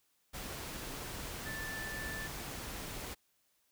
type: tone in noise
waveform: sine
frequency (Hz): 1760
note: A6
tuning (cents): 0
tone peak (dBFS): -41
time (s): 1.45-2.28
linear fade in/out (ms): 20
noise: pink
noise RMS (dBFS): -43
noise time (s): 0.33-3.15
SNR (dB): -1
effects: white hiss -75 dBFS RMS until 3.71 s